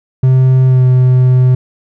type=tone with pitch glide; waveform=triangle; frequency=129.9 to 127.37 Hz; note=C3 to C3; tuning=-12 to -46 cents; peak=-3 dBFS; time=0.23-1.55 s; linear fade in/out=5 ms; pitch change=-34 cents; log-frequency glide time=0.66-0.85 s; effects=none